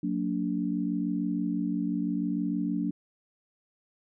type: tone cluster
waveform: sine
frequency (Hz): 182.3 / 228.4 / 289.1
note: F#3 / A#3 / D4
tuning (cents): -25 / -35 / -27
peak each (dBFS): -31 / -32 / -30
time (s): 0.03-2.91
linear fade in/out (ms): 5
effects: none